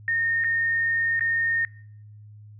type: tone with dropouts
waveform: sine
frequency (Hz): 1836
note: A#6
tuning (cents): -27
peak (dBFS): -21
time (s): 0.08-1.65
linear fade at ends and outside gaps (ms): 1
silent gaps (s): 0.439-0.444 / 1.195-1.208
effects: noise-tail reverb RT60 0.7 s tail -23 dB re dry + added 105 Hz sine -43 dBFS peak until 2.59 s